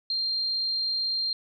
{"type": "tone", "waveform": "sine", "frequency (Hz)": 4186, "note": "C8", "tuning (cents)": 0, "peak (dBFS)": -25, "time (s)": [0.1, 1.33], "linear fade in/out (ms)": 2, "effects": []}